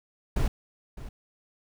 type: noise with echo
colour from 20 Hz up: brown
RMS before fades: -24 dBFS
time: 0.36-0.48 s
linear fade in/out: 5 ms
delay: 610 ms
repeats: 1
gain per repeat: -15 dB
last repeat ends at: 1.09 s
effects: none